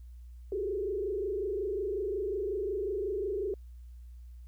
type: tone with frequency modulation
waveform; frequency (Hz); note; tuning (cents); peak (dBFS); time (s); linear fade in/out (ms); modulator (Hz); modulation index
sine; 397.9; G4; +26; -30; 0.52-3.54; 2; 25.5; 1.4
effects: added 60 Hz sine -45 dBFS peak until 4.47 s + white hiss -75 dBFS RMS until 4.47 s